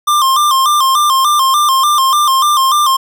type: tone with vibrato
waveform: square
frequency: 1124 Hz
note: C#6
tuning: 24 cents sharp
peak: -9 dBFS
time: 0.07-2.97 s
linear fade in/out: 10 ms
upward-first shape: square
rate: 3.4 Hz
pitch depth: 100 cents each way
effects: none